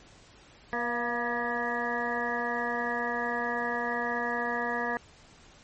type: harmonic tone with a mistuned harmonic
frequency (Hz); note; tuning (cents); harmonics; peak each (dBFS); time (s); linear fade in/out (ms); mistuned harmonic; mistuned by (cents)
239.7; A#3; +48; 1 / 2 / 3 / 4 / 5 / 7 / 8; -37 / -35 / -35 / -36 / -38 / -33 / -37; 0.73-4.97; 0; 3; -38
effects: pink hiss -55 dBFS RMS until 5.63 s + MP3 32 kbps